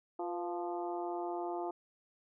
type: harmonic tone with a mistuned harmonic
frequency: 174.6 Hz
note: F3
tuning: in tune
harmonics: 2 / 3 / 4 / 5 / 6 / 7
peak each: -38 / -49 / -40 / -43 / -51 / -51 dBFS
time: 0.19-1.71 s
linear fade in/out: 5 ms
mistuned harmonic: 3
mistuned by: -78 cents
effects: none